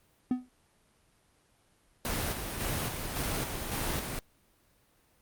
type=tone with exponential decay; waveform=triangle; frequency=251.2 Hz; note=B3; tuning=30 cents sharp; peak=-20 dBFS; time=0.31-0.49 s; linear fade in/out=2 ms; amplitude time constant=37 ms
type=noise with tremolo; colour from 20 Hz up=pink; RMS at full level=-32 dBFS; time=2.05-4.19 s; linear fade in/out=0 ms; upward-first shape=square; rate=1.8 Hz; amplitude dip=40%
effects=pink hiss -67 dBFS RMS until 5.21 s + Opus 32 kbps